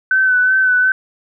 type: tone with vibrato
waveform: sine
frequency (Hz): 1515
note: F#6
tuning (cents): +40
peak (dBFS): -10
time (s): 0.11-0.92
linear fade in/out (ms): 2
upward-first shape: sine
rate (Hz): 2.7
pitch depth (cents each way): 30
effects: none